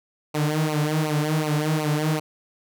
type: tone with flanger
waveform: sawtooth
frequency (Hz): 152.9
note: D#3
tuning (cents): -30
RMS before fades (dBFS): -23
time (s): 0.34-2.2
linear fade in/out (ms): 10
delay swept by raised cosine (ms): 0.57 to 5.77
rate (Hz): 2.7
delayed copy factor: -0.95
effects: none